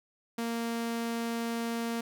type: tone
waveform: sawtooth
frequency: 231.8 Hz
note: A#3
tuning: 10 cents flat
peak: -27 dBFS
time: 0.38-2.01 s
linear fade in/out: 5 ms
effects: none